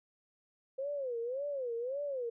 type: tone with vibrato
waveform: sine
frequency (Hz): 518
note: C5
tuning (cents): -17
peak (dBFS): -34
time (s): 0.78-2.3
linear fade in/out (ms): 10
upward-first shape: sine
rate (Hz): 1.8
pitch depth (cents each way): 200
effects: none